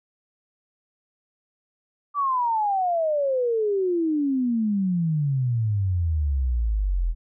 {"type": "exponential sweep", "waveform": "sine", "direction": "down", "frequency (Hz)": [1174.7, 40.01], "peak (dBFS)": -20, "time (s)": [2.14, 7.15], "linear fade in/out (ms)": 50, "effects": []}